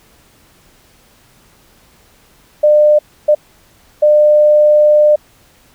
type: tone bursts at uneven times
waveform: sine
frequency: 600 Hz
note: D5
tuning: 37 cents sharp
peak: -5 dBFS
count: 3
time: 2.63-2.99 / 3.28-3.35 / 4.02-5.16 s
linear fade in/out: 10 ms
effects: pink hiss -49 dBFS RMS until 5.74 s